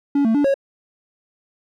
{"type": "tone with pitch steps", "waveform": "triangle", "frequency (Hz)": [283.3, 223.6, 289, 550], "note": ["C#4", "A3", "D4", "C#5"], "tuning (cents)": [38, 28, -28, -14], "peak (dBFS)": -12, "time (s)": [0.15, 0.542], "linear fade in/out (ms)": 5, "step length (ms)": 98, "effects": []}